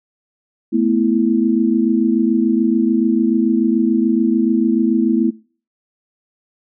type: chord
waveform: sine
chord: A suspended second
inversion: none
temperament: equal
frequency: 220 / 246.9 / 329.6 Hz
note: A3 / B3 / E4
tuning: 0 / 0 / 0 cents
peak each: -17 dBFS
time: 0.72-5.31 s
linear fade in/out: 20 ms
effects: noise-tail reverb RT60 0.4 s tail -22 dB re dry